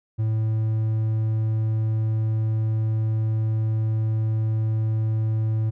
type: tone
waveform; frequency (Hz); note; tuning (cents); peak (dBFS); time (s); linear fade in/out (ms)
triangle; 110; A2; 0; -18; 0.18-5.71; 20
effects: none